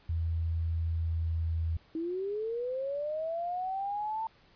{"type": "tone with pitch glide", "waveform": "sine", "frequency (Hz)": [82.41, 81.79], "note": ["E2", "E2"], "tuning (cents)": [0, -13], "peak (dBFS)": -28, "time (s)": [0.09, 1.77], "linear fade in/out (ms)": 5, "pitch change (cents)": -13, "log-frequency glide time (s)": [0.92, 1.62]}
{"type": "linear sweep", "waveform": "sine", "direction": "up", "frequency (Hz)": [317, 901], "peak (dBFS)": -31, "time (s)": [1.95, 4.27], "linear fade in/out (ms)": 2}
{"effects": ["pink hiss -62 dBFS RMS until 4.55 s", "resampled to 11025 Hz"]}